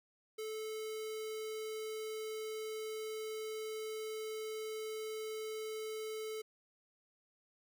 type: tone with notch filter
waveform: square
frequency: 435.5 Hz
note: A4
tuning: 18 cents flat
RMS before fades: -42 dBFS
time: 0.38-6.42 s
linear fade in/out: 10 ms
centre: 1000 Hz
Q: 0.95
effects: none